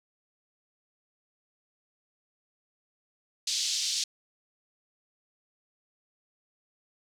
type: band-pass noise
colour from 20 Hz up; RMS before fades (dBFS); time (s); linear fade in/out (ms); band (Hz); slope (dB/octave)
pink; -30; 3.47-4.04; 5; 3700 to 6700; 24
effects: none